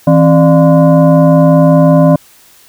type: tone with frequency modulation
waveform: sine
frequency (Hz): 162.8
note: E3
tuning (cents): -21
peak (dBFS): -3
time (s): 0.07-2.16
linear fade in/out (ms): 5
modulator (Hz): 431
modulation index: 1.2
effects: white hiss -43 dBFS RMS until 2.68 s